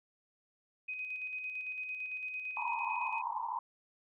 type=tone with tremolo; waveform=sine; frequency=2511 Hz; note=D#7; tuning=15 cents sharp; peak=-36 dBFS; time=0.88-3.22 s; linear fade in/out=10 ms; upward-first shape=square; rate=8.9 Hz; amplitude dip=35%
type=band-pass noise; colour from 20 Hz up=white; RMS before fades=-37 dBFS; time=2.57-3.59 s; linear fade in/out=2 ms; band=880 to 1000 Hz; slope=96 dB/octave
effects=none